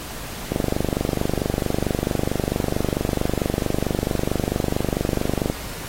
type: click train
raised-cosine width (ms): 2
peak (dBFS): -7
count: 123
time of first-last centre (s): 0.52-5.5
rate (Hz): 24.5
effects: pink hiss -34 dBFS RMS until 5.88 s + AAC 48 kbps